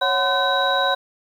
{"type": "tone cluster", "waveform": "sine", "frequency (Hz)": [551, 740, 1021, 1527, 3861], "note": ["C#5", "F#5", "C6", "G6", "B7"], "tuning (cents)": [-11, 0, -43, -46, -40], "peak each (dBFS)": -23, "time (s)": [0.01, 0.95], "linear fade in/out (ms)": 10, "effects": ["tanh soft clip ceiling -6 dBFS", "8-bit"]}